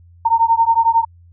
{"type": "beating tone pair", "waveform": "sine", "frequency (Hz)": [910, 921], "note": ["A#5", "A#5"], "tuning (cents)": [-42, -21], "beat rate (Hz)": 11, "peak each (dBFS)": -14, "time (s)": [0.25, 1.05], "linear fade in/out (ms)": 10, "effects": ["added 86 Hz sine -43 dBFS peak until 1.32 s"]}